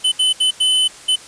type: tone bursts at uneven times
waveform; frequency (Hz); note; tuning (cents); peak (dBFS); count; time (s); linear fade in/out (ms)
square; 3027; F#7; +39; -13; 5; 0.04-0.12 / 0.19-0.33 / 0.4-0.51 / 0.6-0.88 / 1.08-1.16; 10
effects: white hiss -39 dBFS RMS until 1.27 s + resampled to 22050 Hz